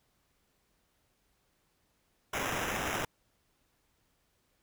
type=noise with sample-and-hold; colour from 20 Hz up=blue; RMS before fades=-34 dBFS; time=2.33-3.05 s; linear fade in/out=5 ms; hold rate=4410 Hz; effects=pink hiss -74 dBFS RMS until 4.62 s